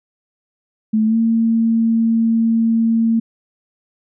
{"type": "tone with pitch glide", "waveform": "sine", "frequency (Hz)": [217.7, 227.2], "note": ["A3", "A#3"], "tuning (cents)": [-18, -44], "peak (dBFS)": -12, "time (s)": [0.93, 3.2], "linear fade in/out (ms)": 10, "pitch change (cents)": 74, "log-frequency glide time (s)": [1.06, 1.16], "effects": []}